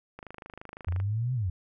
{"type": "click train", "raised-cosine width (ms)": 0.5, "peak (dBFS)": -27, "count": 22, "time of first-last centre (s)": [0.19, 1.001], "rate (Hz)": 25.9}
{"type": "exponential two-way sweep", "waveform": "sine", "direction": "up then down", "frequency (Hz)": [84, 130.81, 84], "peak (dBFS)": -26, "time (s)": [0.87, 1.5], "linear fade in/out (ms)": 5, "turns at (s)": 1.34}
{"effects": []}